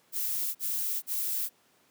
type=noise bursts; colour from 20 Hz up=violet; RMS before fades=-31 dBFS; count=3; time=0.12-1.496 s; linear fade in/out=50 ms; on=430 ms; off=43 ms; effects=pink hiss -65 dBFS RMS until 1.9 s + high-pass 200 Hz 12 dB/octave